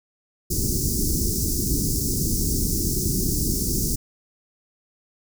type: band-stop noise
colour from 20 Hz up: pink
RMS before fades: -23 dBFS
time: 0.5-3.96 s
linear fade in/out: 10 ms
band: 390 to 5100 Hz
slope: 48 dB/octave
effects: none